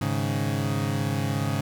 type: chord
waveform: 30% pulse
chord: Ab suspended fourth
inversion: none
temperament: equal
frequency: 103.83 / 138.59 / 155.56 Hz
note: Ab2 / Db3 / Eb3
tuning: 0 / 0 / 0 cents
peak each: -25 / -25 / -30 dBFS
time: 0.01-1.61 s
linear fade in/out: 5 ms
effects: none